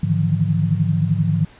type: tone cluster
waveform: sine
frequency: 104.7 / 148.9 / 159 / 171.8 Hz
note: G#2 / D3 / D#3 / F3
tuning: +15 / +24 / +38 / -28 cents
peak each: -21 dBFS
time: 0.03-1.45 s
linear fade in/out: 5 ms
effects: pink hiss -47 dBFS RMS until 1.59 s + resampled to 8000 Hz